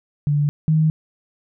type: tone pair in turn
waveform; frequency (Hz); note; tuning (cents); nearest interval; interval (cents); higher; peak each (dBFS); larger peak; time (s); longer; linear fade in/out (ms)
sine; 146.2 / 156.81; D3 / D#3; -7 / +14; minor second; 121; second; -15 / -13; second; 0.27-0.49 / 0.68-0.9; neither; 0
effects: none